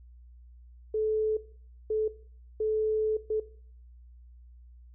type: tone bursts at uneven times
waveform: sine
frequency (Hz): 433.6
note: A4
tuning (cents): -25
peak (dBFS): -25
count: 4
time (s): 0.94-1.37 / 1.9-2.08 / 2.6-3.17 / 3.3-3.4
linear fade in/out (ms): 5
effects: noise-tail reverb RT60 0.5 s tail -17 dB re dry + added 60 Hz sine -49 dBFS peak until 4.94 s